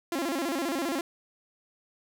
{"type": "tone with vibrato", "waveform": "sawtooth", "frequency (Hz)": 304.8, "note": "D#4", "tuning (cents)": -36, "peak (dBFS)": -24, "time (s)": [0.12, 1.01], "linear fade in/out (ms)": 2, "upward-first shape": "square", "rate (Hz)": 15, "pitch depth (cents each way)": 200, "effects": []}